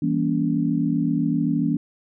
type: chord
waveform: sine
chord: E diminished seventh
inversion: none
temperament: just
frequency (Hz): 164.81 / 197.78 / 237.3 / 284.8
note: E3 / G3 / Bb3 / Db4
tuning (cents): 0 / +16 / +31 / +47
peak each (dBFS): -24 / -29 / -24 / -23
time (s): 0.02-1.77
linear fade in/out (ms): 5
effects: none